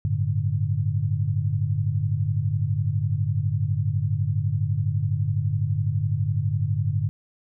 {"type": "chord", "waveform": "sine", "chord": "G suspended second", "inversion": "none", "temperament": "equal with one note detuned", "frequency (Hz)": [98, 110, 145.73], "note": ["G2", "A2", "D3"], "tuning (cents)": [0, 0, -13], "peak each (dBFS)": [-25, -25, -26], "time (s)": [0.05, 7.09], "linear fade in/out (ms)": 0, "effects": []}